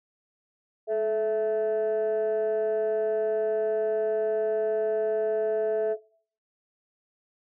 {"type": "tone pair together", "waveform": "sine", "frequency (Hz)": [432.5, 659.3], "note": ["A4", "E5"], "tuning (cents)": [-30, 0], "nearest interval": "perfect fifth", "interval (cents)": 730, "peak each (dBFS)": -24, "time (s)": [0.87, 5.97], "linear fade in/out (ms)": 50, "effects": ["noise-tail reverb RT60 0.5 s tail -21 dB re dry", "tanh soft clip ceiling -20 dBFS"]}